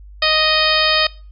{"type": "harmonic tone with a mistuned harmonic", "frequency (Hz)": 622.3, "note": "D#5", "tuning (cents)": 0, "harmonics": [1, 2, 3, 4, 5, 6, 7, 8], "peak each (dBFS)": [-21, -21, -21, -21, -21, -21, -21, -21], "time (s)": [0.22, 1.07], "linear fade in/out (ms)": 5, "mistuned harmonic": 7, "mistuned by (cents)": 20, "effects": ["noise-tail reverb RT60 0.4 s tail -24 dB re dry", "added 50 Hz sine -36 dBFS peak until 1.31 s"]}